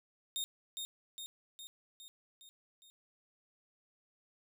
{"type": "tone with echo", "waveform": "sawtooth", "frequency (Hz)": 3683, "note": "A#7", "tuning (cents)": -22, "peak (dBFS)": -32, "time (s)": [0.36, 0.44], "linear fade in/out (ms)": 0, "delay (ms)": 410, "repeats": 6, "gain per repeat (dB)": -4, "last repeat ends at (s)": 2.9, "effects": []}